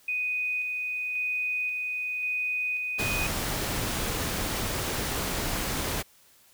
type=tone with tremolo; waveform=sine; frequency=2491 Hz; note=D#7; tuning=1 cent sharp; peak=-26 dBFS; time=0.08-3.27 s; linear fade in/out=5 ms; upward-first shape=square; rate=0.93 Hz; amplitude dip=25%
type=noise; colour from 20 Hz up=pink; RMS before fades=-30 dBFS; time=2.98-6.03 s; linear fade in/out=20 ms
effects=white hiss -59 dBFS RMS until 6.53 s